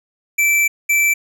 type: tone pair in turn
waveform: square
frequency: 2329 / 2329 Hz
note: D7 / D7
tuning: -15 / -15 cents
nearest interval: unison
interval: 0 cents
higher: neither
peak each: -13 dBFS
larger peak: neither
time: 0.38-0.68 / 0.89-1.14 s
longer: first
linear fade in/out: 10 ms
effects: none